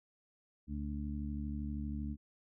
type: harmonic tone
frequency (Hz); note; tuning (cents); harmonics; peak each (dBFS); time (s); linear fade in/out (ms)
72.7; D2; -17; 1 / 2 / 3 / 4; -39 / -46 / -41 / -46; 0.67-2.17; 50
effects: none

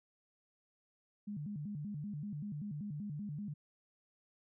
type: tone with vibrato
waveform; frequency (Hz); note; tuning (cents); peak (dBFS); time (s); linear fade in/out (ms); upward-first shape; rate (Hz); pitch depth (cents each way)
sine; 174.61; F3; 0; -39; 1.27-3.54; 10; square; 5.2; 290
effects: none

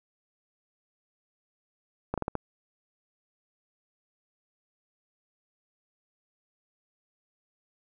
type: slowing click train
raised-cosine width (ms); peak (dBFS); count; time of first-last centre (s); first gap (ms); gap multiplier
1; -15; 5; 2.14-2.353; 37; 1.25
effects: none

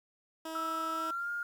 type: tone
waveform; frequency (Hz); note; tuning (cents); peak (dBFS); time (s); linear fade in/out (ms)
15% pulse; 321.4; E4; -44; -32; 0.45-1.11; 5
type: tone with pitch glide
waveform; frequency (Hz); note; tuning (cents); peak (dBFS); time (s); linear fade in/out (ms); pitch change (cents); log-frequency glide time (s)
sine; 1318.5 to 1413.1; E6 to F6; 0 to +20; -33; 0.55-1.43; 2; +120; 0.93-1.3
effects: 10-bit

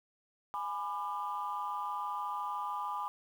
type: chord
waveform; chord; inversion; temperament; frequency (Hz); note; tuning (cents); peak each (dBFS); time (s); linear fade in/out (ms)
sine; G# diminished; none; just; 830.6 / 996.7 / 1196.1; G#5 / B5 / D6; 0 / +16 / +31; -39 / -37 / -38; 0.54-3.08; 0
effects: tanh soft clip ceiling -27 dBFS + 10-bit

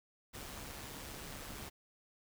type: noise with amplitude modulation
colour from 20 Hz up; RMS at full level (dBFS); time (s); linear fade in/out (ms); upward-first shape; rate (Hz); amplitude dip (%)
pink; -45; 0.33-1.7; 20; sine; 143; 45
effects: none

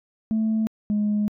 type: tone pair in turn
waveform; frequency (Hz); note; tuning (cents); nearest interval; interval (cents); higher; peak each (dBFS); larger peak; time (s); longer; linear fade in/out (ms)
sine; 220 / 209; A3 / G#3; 0 / +11; minor second; 89; first; -18; neither; 0.31-0.67 / 0.9-1.28; second; 0
effects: tanh soft clip ceiling -17 dBFS

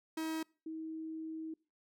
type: tone pair in turn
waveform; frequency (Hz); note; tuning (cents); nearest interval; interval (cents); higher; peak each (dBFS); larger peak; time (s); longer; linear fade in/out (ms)
45% pulse / sine; 319.2 / 319.2; D#4 / D#4; +44 / +44; unison; 0; neither; -35 / -39; first; 0.17-0.43 / 0.66-1.54; second; 5
effects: noise-tail reverb RT60 0.4 s tail -26 dB re dry + MP3 96 kbps

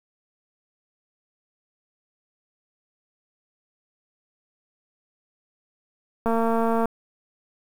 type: click train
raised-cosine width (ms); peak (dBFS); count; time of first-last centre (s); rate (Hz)
1; -11; 137; 6.26-6.856; 228
effects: 7-bit

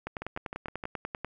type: two click trains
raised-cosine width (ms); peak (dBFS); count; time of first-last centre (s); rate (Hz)
0.5; -19 / -22; 13 / 5; 0.07-1.246 / 0.22-0.838; 10.2 / 6.47
effects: none

